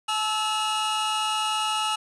45% pulse tone cluster, 862 / 1308 / 2869 Hz, A5 / E6 / F7, -36 / -14 / +46 cents, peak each -28 dBFS, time 0.08-1.96 s, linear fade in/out 10 ms, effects resampled to 24000 Hz + 9-bit

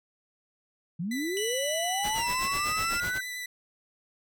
sine linear sweep, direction up, 155.56 to 1551 Hz, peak -29 dBFS, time 0.99-3.21 s, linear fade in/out 10 ms
sawtooth tone with vibrato, 1988 Hz, B6, 11 cents sharp, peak -31 dBFS, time 1.11-3.46 s, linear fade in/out 5 ms, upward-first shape sine, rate 9.8 Hz, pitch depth 14 cents each way
20% pulse tone with pitch glide, 2960 to 2652 Hz, F#7 to E7, 0 to +10 cents, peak -26 dBFS, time 1.37-3 s, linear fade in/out 0 ms, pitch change -190 cents, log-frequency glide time 2.15-2.27 s
pink noise with tremolo, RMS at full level -36 dBFS, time 2.03-3.19 s, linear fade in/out 20 ms, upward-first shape sine, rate 8 Hz, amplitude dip 85%
effects none

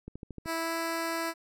click train, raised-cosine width 3 ms, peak -28 dBFS, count 6, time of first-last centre 0.08-0.459 s, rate 13.2 Hz
10% pulse tone with pitch glide, 328.4 to 330.5 Hz, E4 to E4, -6 to +5 cents, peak -22 dBFS, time 0.45-1.34 s, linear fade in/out 50 ms, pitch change +11 cents, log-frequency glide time 0.56-0.73 s
effects none

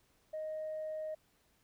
sine tone, 623 Hz, D#5, 2 cents sharp, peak -36 dBFS, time 0.33-1.15 s, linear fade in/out 10 ms, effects tanh soft clip ceiling -34 dBFS + pink hiss -72 dBFS RMS until 1.63 s

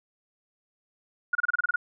sine tone bursts, 1434 Hz, F6, 45 cents sharp, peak -20 dBFS, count 9, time 1.33-1.76 s, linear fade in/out 5 ms, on 22 ms, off 29 ms, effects none

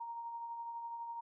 sine tone with tremolo, 932.3 Hz, A#5, in tune, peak -39 dBFS, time 0-1.21 s, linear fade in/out 10 ms, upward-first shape triangle, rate 12 Hz, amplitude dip 40%, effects none

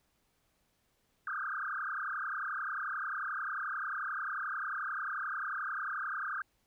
sine tone with frequency modulation, 1400 Hz, F6, 4 cents sharp, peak -34 dBFS, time 1.27-6.42 s, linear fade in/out 2 ms, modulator 31.3 Hz, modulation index 6.8, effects pink hiss -75 dBFS RMS until 6.66 s

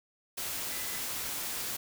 sine tone in noise, 2007 Hz, B6, 27 cents sharp, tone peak -46 dBFS, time 0.71-1 s, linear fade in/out 10 ms, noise white, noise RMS -36 dBFS, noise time 0.37-1.77 s, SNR -13 dB, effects none

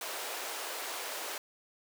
pink high-pass noise, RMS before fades -39 dBFS, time 0.01-1.38 s, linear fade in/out 2 ms, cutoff 440 Hz, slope 24 dB/octave, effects none

